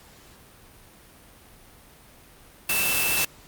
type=tone in noise; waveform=sine; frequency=2655 Hz; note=E7; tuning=12 cents sharp; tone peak=-26 dBFS; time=2.69-3.25 s; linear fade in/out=5 ms; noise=white; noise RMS=-24 dBFS; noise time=2.69-3.25 s; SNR=-5 dB; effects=pink hiss -51 dBFS RMS until 3.47 s + Opus 48 kbps